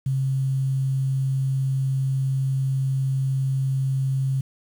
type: tone with quantisation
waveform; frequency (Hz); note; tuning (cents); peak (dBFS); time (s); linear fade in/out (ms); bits
sine; 133.9; C3; +40; -20; 0.06-4.41; 5; 8
effects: none